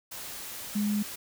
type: tone in noise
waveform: sine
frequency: 207.7 Hz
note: G#3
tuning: in tune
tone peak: -25 dBFS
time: 0.75-1.03 s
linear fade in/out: 10 ms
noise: white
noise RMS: -40 dBFS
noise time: 0.11-1.16 s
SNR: +12 dB
effects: none